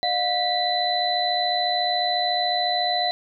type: tone cluster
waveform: sine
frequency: 606 / 714 / 1965 / 4013 Hz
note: D#5 / F5 / B6 / B7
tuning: -46 / +38 / -9 / +27 cents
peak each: -31 / -23 / -32 / -24 dBFS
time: 0.03-3.11 s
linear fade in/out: 0 ms
effects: none